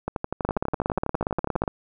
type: two click trains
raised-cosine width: 1 ms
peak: -10 / -12 dBFS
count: 22 / 20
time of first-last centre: 0.45-1.678 / 0.08-1.637 s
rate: 17.1 / 12.2 Hz
effects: none

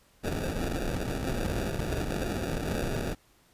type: noise with sample-and-hold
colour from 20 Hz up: pink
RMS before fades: -31 dBFS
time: 0.23-3.15 s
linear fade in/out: 20 ms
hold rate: 1050 Hz
effects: pink hiss -63 dBFS RMS until 3.53 s + resampled to 32000 Hz

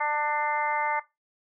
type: harmonic tone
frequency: 297.7 Hz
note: D4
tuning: 24 cents sharp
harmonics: 2 / 3 / 4 / 5 / 6 / 7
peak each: -36 / -26 / -32 / -36 / -36 / -32 dBFS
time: 0-1 s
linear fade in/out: 10 ms
effects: noise-tail reverb RT60 0.2 s tail -17 dB re dry

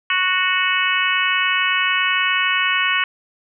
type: harmonic tone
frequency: 369.4 Hz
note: F#4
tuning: 3 cents flat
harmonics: 3 / 4 / 5 / 6 / 7 / 8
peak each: -23 / -23 / -23 / -23 / -23 / -23 dBFS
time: 0.1-3.04 s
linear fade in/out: 2 ms
effects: none

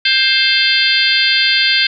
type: harmonic tone with a mistuned harmonic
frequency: 527 Hz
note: C5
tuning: 12 cents sharp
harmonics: 3 / 4 / 5 / 6 / 7 / 8 / 9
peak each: -18 / -18 / -18 / -18 / -18 / -18 / -18 dBFS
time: 0.05-1.87 s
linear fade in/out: 5 ms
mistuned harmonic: 7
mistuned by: -67 cents
effects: none

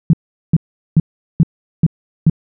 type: tone bursts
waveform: sine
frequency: 161.3 Hz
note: E3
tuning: 37 cents flat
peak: -5 dBFS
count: 6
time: 0.1-2.298 s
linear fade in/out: 2 ms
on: 33 ms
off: 400 ms
effects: none

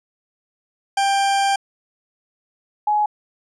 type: tone pair in turn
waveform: 40% pulse / sine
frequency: 791 / 840.4 Hz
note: G5 / G#5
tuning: +15 / +20 cents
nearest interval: minor second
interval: 105 cents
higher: second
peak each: -15 dBFS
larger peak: neither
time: 0.97-1.56 / 2.87-3.06 s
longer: first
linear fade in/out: 5 ms
effects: resampled to 22050 Hz

